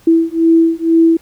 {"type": "beating tone pair", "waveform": "sine", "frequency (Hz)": [328.1, 330.2], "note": ["E4", "E4"], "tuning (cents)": [-8, 3], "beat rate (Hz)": 2.1, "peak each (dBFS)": -11, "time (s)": [0.07, 1.17], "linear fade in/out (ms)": 5, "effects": ["pink hiss -48 dBFS RMS until 1.21 s"]}